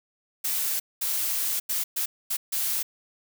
blue noise bursts at uneven times, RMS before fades -27 dBFS, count 6, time 0.44-0.8 / 1.01-1.6 / 1.69-1.84 / 1.96-2.06 / 2.3-2.37 / 2.52-2.83 s, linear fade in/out 10 ms, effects none

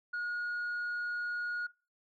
sine tone, 1442 Hz, F#6, 45 cents flat, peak -31 dBFS, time 0.13-1.67 s, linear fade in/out 10 ms, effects noise-tail reverb RT60 0.3 s tail -21 dB re dry + tanh soft clip ceiling -32 dBFS

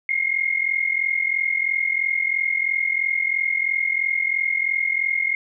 sine tone pair together, 2119 / 2162 Hz, C7 / C#7, +21 / -44 cents, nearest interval unison, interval 35 cents, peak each -22 dBFS, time 0.09-5.35 s, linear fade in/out 2 ms, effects none

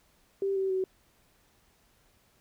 sine tone with pitch steps, 392 / 384.2 / 376.5 Hz, G4 / G4 / F#4, 0 / -35 / +30 cents, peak -26 dBFS, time 0.42-0.84 s, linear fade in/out 2 ms, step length 140 ms, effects pink hiss -66 dBFS RMS until 2.4 s

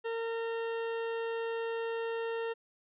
40% pulse tone, 457.6 Hz, A#4, 32 cents flat, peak -32 dBFS, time 0.04-2.54 s, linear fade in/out 20 ms, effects resampled to 8000 Hz

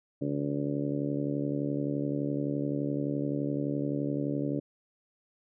harmonic tone, 71.7 Hz, D2, 41 cents flat, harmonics 2 / 3 / 4 / 5 / 6 / 7 / 8, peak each -34 / -40 / -31 / -39 / -40 / -41 / -40 dBFS, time 0.21-4.6 s, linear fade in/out 10 ms, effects none

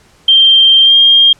sine tone with pitch glide, 3161 to 3214 Hz, G7 to G7, +14 to +43 cents, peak -3 dBFS, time 0.28-1.33 s, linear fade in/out 5 ms, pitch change +29 cents, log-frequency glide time 0.83-0.95 s, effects pink hiss -47 dBFS RMS until 1.39 s + low-pass 9000 Hz 12 dB/octave

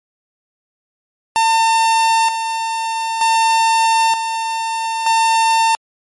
45% pulse tone with tremolo, 902 Hz, A5, 43 cents sharp, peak -11 dBFS, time 1.36-5.75 s, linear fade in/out 0 ms, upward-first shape square, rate 0.54 Hz, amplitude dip 55%, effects MP3 48 kbps

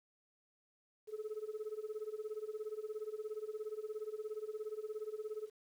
sine tone with tremolo, 430 Hz, A4, 40 cents flat, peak -35 dBFS, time 1.07-5.5 s, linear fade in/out 50 ms, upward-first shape sine, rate 17 Hz, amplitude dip 90%, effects tanh soft clip ceiling -36 dBFS + 11-bit

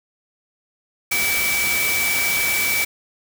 sine tone in noise, 2300 Hz, D7, 37 cents flat, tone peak -20 dBFS, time 1.11-2.85 s, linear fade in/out 10 ms, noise white, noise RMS -23 dBFS, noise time 1.11-2.85 s, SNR 0 dB, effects none

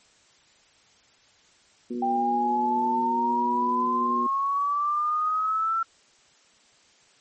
harmonic tone, 121.1 Hz, B2, 34 cents flat, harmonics 2 / 3 / 4, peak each -29 / -33 / -44 dBFS, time 1.9-4.27 s, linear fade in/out 10 ms
sine exponential sweep, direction up, 784 to 1350 Hz, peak -22 dBFS, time 2.02-5.83 s, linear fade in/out 5 ms
effects white hiss -59 dBFS RMS until 7.2 s + MP3 32 kbps

